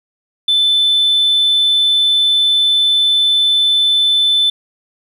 sine tone, 3520 Hz, A7, in tune, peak -8 dBFS, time 0.48-4.5 s, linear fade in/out 5 ms, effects tanh soft clip ceiling -7 dBFS + 8-bit

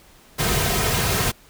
pink noise with comb filter, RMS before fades -21 dBFS, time 0.38-1.32 s, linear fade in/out 20 ms, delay 3.5 ms, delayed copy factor -0.55, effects pink hiss -51 dBFS RMS until 1.49 s

